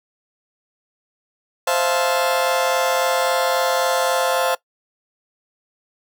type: chord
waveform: 30% pulse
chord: F major seventh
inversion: second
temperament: just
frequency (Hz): 523.8 / 654.8 / 698.5 / 873.1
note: C5 / E5 / F5 / A5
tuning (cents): +2 / -12 / 0 / -14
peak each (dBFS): -18 / -22 / -20 / -23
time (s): 1.67-4.55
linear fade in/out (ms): 5
effects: noise-tail reverb RT60 0.1 s tail -20 dB re dry